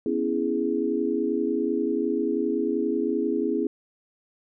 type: chord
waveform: sine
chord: C# minor seventh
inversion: third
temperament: equal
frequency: 246.9 / 277.2 / 329.6 / 415.3 Hz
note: B3 / C#4 / E4 / G#4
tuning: 0 / 0 / 0 / 0 cents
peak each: -29 / -29 / -27 / -27 dBFS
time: 0.06-3.67 s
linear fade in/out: 2 ms
effects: none